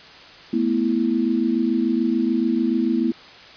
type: chord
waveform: sine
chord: A suspended second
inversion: none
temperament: equal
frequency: 220 / 246.9 / 329.6 Hz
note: A3 / B3 / E4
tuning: 0 / 0 / 0 cents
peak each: -23 / -21 / -22 dBFS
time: 0.53-3.12 s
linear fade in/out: 5 ms
effects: white hiss -43 dBFS RMS until 3.56 s + resampled to 11025 Hz